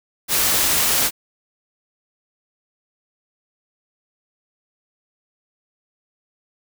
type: noise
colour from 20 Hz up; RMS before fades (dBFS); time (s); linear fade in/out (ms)
white; -18; 0.28-1.11; 50
effects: none